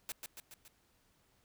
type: noise with echo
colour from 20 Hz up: white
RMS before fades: -41 dBFS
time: 0.09-0.12 s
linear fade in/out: 0 ms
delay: 140 ms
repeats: 4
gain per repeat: -4 dB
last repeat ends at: 0.68 s
effects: pink hiss -72 dBFS RMS until 1.44 s